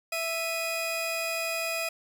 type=tone pair together; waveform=sawtooth; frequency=659.3 / 2489 Hz; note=E5 / D#7; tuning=0 / 0 cents; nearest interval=octave + major seventh; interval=2300 cents; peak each=-28 dBFS; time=0.12-1.89 s; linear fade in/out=5 ms; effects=none